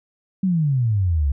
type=exponential sweep; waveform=sine; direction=down; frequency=196 to 66.4 Hz; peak=-16 dBFS; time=0.43-1.32 s; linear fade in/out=5 ms; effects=none